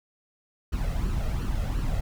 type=noise with flanger; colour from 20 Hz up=brown; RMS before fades=-27 dBFS; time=0.72-2.01 s; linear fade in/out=10 ms; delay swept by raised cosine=0.68 to 1.57 ms; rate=2.8 Hz; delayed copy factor=+0.6; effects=none